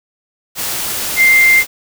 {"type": "tone in noise", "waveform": "sine", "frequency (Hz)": 2096, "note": "C7", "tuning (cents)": 2, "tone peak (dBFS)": -6, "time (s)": [1.16, 1.64], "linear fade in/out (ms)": 50, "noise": "white", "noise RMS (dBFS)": -20, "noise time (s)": [0.55, 1.67], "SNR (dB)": 11, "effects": []}